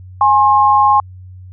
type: tone pair together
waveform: sine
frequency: 830.6 / 1069.1 Hz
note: G#5 / C6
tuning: 0 / +37 cents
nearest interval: major third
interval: 437 cents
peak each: -10 dBFS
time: 0.21-1 s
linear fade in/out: 2 ms
effects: added 92 Hz sine -32 dBFS peak until 1.52 s